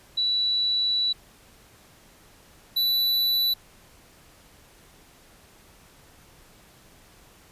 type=tone pair in turn; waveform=sine / square; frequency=3942 / 3963 Hz; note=B7 / B7; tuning=-4 / +5 cents; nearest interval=unison; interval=9 cents; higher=second; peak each=-21 dBFS; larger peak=neither; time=0.17-1.13 / 2.76-3.54 s; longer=first; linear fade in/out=10 ms; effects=pink hiss -54 dBFS RMS until 7.51 s + resampled to 32000 Hz